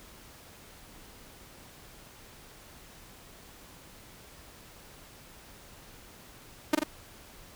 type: tone with echo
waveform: sawtooth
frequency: 305.6 Hz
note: D#4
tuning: 31 cents flat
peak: -16 dBFS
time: 6.73-6.75 s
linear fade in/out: 5 ms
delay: 43 ms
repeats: 2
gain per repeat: -3 dB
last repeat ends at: 6.836 s
effects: pink hiss -52 dBFS RMS until 7.55 s